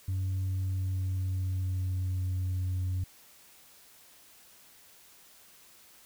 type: tone with pitch glide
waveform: sine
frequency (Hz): 94.4 to 91.92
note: F#2 to F#2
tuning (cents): +35 to -11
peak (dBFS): -26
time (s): 0.08-3.04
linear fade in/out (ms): 5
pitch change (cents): -46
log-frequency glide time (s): 0.57-2.5
effects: tanh soft clip ceiling -27 dBFS + white hiss -57 dBFS RMS until 6.05 s